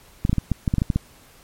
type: clicks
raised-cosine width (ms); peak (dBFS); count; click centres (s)
5; -7; 11; 0.251 / 0.295 / 0.33 / 0.383 / 0.517 / 0.678 / 0.739 / 0.783 / 0.819 / 0.902 / 0.96
effects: pink hiss -51 dBFS RMS until 1.43 s + MP3 64 kbps